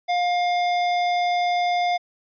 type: tone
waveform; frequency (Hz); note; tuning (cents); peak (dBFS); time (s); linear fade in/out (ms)
square; 708; F5; +23; -20; 0.08-1.98; 20
effects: resampled to 11025 Hz